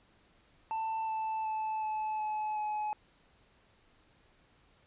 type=tone with pitch steps; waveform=triangle; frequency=888 / 879.8 / 871.7 / 863.7 / 855.8 / 847.9 Hz; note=A5 / A5 / A5 / A5 / A5 / G#5; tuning=+16 / 0 / -16 / -32 / -48 / +36 cents; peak=-30 dBFS; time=0.71-2.93 s; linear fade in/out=0 ms; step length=370 ms; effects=pink hiss -66 dBFS RMS until 4.86 s + resampled to 8000 Hz